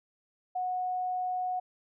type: tone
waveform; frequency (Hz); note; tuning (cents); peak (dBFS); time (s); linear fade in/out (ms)
sine; 733; F#5; -16; -29; 0.55-1.6; 10
effects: none